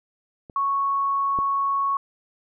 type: clicks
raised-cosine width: 2 ms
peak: -28 / -19 dBFS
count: 2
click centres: 0.498 / 1.388 s
type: tone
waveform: sine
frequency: 1107 Hz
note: C#6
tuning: 3 cents flat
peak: -20 dBFS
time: 0.56-1.97 s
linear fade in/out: 2 ms
effects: none